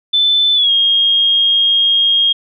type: tone with pitch glide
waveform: sine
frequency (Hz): 3520 to 3247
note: A7 to G#7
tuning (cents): 0 to -40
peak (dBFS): -9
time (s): 0.13-2.33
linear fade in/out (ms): 10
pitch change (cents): -140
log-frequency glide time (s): 0.54-0.71
effects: none